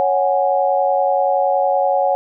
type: chord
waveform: sine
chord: C# suspended fourth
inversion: none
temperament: equal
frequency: 554.4 / 740 / 830.6 Hz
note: C#5 / F#5 / G#5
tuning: 0 / 0 / 0 cents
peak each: -17 / -17 / -20 dBFS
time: 0-2.15 s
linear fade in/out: 0 ms
effects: none

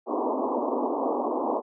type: band-pass noise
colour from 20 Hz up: pink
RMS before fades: -27 dBFS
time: 0.06-1.62 s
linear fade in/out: 50 ms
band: 240 to 1100 Hz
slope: 96 dB/octave
effects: none

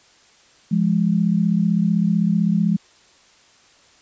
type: tone pair together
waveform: sine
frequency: 171.95 / 207.7 Hz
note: F3 / G#3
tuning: -27 / 0 cents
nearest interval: minor third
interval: 327 cents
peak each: -18 dBFS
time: 0.71-2.77 s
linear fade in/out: 10 ms
effects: white hiss -53 dBFS RMS until 4.01 s + resampled to 16000 Hz

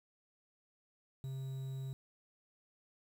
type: tone with quantisation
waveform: triangle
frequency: 133.3 Hz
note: C3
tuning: 33 cents sharp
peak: -37 dBFS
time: 1.24-1.93 s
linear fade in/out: 0 ms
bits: 10
effects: none

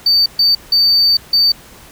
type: tone bursts at uneven times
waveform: sine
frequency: 4590 Hz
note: D8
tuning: 40 cents flat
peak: -6 dBFS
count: 4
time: 0.06-0.26 / 0.39-0.55 / 0.72-1.17 / 1.33-1.52 s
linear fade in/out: 5 ms
effects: tanh soft clip ceiling -7 dBFS + pink hiss -40 dBFS RMS until 1.91 s

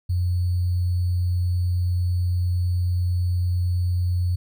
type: tone with sample-and-hold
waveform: sine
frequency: 89.1 Hz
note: F2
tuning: 35 cents sharp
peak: -19 dBFS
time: 0.09-4.36 s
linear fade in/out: 10 ms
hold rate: 4410 Hz
effects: none

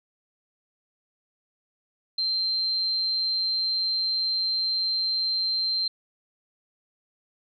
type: tone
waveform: sine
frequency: 4139 Hz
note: C8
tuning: 20 cents flat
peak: -23 dBFS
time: 2.18-5.88 s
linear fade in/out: 5 ms
effects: none

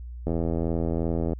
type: click train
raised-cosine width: 2 ms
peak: -14 dBFS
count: 89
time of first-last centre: 0.27-1.333 s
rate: 82.8 Hz
effects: added 60 Hz sine -35 dBFS peak until 1.39 s

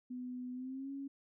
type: tone with pitch glide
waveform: sine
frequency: 250 to 275.8 Hz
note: B3 to C#4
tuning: +21 to -9 cents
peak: -40 dBFS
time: 0.1-1.08 s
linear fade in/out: 10 ms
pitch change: +170 cents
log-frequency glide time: 0.53-0.91 s
effects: none

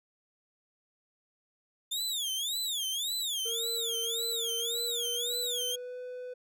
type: tone with vibrato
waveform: sawtooth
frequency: 3520 Hz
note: A7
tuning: in tune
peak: -28 dBFS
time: 1.91-5.76 s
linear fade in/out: 10 ms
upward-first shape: sine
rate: 1.8 Hz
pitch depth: 230 cents each way
type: tone with pitch glide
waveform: triangle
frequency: 460.9 to 499.7 Hz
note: A#4 to B4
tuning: -20 to +20 cents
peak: -36 dBFS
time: 3.45-6.34 s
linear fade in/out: 10 ms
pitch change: +140 cents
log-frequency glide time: 4.44-5.98 s
effects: none

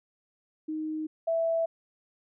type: tone pair in turn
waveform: sine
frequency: 311.4 / 659.8 Hz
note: D#4 / E5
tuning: +2 / +1 cents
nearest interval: octave + minor second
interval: 1299 cents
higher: second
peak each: -30 / -24 dBFS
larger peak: second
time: 0.68-1.07 / 1.27-1.66 s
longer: neither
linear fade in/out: 10 ms
effects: none

